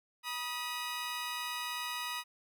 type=tone pair together; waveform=15% pulse; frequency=970 / 1252.4 Hz; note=B5 / D#6; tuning=-31 / +11 cents; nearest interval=major third; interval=442 cents; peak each=-32 / -33 dBFS; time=0.23-2.24 s; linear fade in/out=50 ms; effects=none